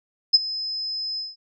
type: tone with ADSR envelope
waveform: sine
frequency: 5100 Hz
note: D#8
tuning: 42 cents sharp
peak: -8 dBFS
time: 0.33-1.36 s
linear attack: 17 ms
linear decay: 28 ms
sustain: -18 dB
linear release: 180 ms
effects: none